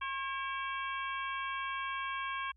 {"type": "harmonic tone with a mistuned harmonic", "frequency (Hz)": 540, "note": "C#5", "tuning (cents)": -45, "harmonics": [2, 3, 4, 5, 6], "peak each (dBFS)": [-37, -41, -43, -45, -47], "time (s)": [0.01, 2.52], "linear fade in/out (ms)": 10, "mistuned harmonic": 4, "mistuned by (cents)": 100, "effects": ["added 60 Hz sine -62 dBFS peak until 2.56 s"]}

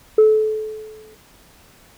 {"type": "tone with exponential decay", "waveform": "sine", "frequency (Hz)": 433, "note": "A4", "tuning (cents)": -28, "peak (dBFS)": -5, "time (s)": [0.18, 1.15], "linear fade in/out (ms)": 5, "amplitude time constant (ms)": 210, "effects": ["tanh soft clip ceiling -5 dBFS", "pink hiss -50 dBFS RMS until 1.97 s"]}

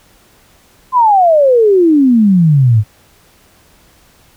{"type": "exponential sweep", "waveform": "sine", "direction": "down", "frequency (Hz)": [1046.5, 101.7], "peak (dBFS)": -5, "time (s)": [0.92, 2.84], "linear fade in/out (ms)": 50, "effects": ["pink hiss -48 dBFS RMS until 4.36 s"]}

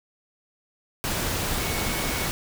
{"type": "tone in noise", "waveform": "sine", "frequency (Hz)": 2217, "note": "C#7", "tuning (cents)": 0, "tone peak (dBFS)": -36, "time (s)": [1.6, 2.27], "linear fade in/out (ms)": 0, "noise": "pink", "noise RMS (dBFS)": -27, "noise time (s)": [1.04, 2.31], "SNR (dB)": -12, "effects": []}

